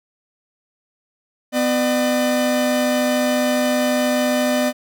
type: tone pair together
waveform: 45% pulse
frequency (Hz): 250.8 / 600.8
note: B3 / D5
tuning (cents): +27 / +39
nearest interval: octave + minor third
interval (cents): 1512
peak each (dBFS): -19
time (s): 1.52-4.73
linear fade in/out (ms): 50
effects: none